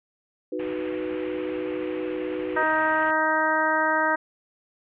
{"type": "chord", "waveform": "sine", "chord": "B major", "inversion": "first", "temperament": "equal", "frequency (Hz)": [311.1, 370, 493.9], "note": ["D#4", "F#4", "B4"], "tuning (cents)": [0, 0, 0], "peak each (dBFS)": -31, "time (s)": [0.52, 2.63], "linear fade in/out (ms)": 5}
{"type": "low-pass noise", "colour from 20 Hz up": "white", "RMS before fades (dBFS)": -42, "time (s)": [0.59, 3.11], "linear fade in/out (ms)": 5, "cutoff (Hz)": 2800, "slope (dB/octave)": 48}
{"type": "harmonic tone", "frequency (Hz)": 313.5, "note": "D#4", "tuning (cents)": 13, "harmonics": [1, 2, 3, 4, 5, 6], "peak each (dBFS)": [-31, -27, -25, -28, -25, -29], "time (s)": [2.56, 4.16], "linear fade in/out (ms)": 10}
{"effects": []}